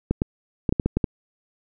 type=clicks; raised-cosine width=3 ms; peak=-7 dBFS; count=8; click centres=0.11 / 0.219 / 0.692 / 0.725 / 0.798 / 0.86 / 0.97 / 1.042 s; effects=none